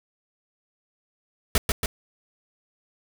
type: noise with echo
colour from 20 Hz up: pink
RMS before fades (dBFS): -19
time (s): 1.55-1.58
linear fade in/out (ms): 2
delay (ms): 140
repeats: 2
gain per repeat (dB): -3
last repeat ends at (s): 1.86
effects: none